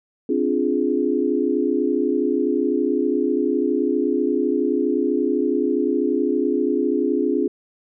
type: chord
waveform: sine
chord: D half-diminished seventh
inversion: third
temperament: equal with one note detuned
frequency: 261.6 / 293.7 / 349.2 / 418 Hz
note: C4 / D4 / F4 / Ab4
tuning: 0 / 0 / 0 / +11 cents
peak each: -23 dBFS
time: 0.29-7.48 s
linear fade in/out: 5 ms
effects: none